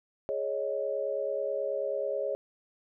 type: chord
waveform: sine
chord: Ab suspended fourth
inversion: none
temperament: just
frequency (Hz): 415.3 / 553.7 / 623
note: Ab4 / Db5 / Eb5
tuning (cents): 0 / -2 / +2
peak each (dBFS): -35 / -31 / -35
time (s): 0.29-2.35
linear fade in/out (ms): 0
effects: none